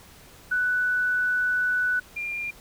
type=tone pair in turn; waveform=sine; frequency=1487 / 2397 Hz; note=F#6 / D7; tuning=+8 / +35 cents; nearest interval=minor sixth; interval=827 cents; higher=second; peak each=-21 / -28 dBFS; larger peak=first; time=0.51-2 / 2.16-2.51 s; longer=first; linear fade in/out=10 ms; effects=pink hiss -50 dBFS RMS until 2.6 s